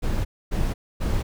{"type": "noise bursts", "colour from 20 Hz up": "brown", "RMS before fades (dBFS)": -23, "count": 3, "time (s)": [0.02, 1.23], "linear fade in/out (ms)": 20, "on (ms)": 230, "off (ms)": 260, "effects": []}